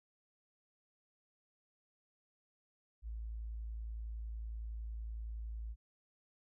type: tone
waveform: sine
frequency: 55.4 Hz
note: A1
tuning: 13 cents sharp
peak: -40 dBFS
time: 3.02-5.76 s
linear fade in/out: 50 ms
effects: none